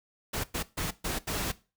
pink noise bursts at uneven times, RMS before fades -32 dBFS, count 5, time 0.33-0.44 / 0.54-0.63 / 0.77-0.91 / 1.04-1.19 / 1.27-1.52 s, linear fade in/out 10 ms, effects noise-tail reverb RT60 0.3 s tail -18 dB re dry

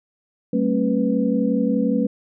sine tone cluster, 193.6 / 225.1 / 270.5 / 493.6 Hz, G3 / A3 / C#4 / B4, -21 / +40 / -42 / -1 cents, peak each -23 / -21 / -22 / -25 dBFS, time 0.53-2.07 s, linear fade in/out 5 ms, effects none

